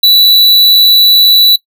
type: tone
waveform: square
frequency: 3951 Hz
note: B7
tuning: in tune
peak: -3 dBFS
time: 0.03-1.56 s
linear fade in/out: 5 ms
effects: noise-tail reverb RT60 0.1 s tail -20 dB re dry